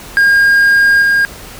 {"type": "tone with level steps", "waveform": "triangle", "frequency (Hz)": 1618, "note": "G#6", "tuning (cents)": -46, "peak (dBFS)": [-4, -6], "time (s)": [0.17, 1.25], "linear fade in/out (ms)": 0, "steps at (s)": 1.02, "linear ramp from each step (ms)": 2, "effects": ["pink hiss -32 dBFS RMS until 1.59 s"]}